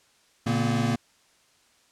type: tone cluster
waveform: square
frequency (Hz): 116.6 / 142.4 / 231.2 / 251.7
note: A#2 / C#3 / A#3 / B3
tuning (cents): +1 / +47 / -14 / +33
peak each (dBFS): -28 / -31 / -27 / -31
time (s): 0.46-0.96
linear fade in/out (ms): 10
effects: white hiss -62 dBFS RMS until 1.91 s + low-pass 8000 Hz 12 dB/octave